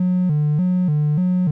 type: tone with vibrato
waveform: triangle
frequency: 164.81 Hz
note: E3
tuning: in tune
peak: -12 dBFS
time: 0-1.51 s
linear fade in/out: 5 ms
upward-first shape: square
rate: 1.7 Hz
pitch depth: 170 cents each way
effects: tanh soft clip ceiling -10 dBFS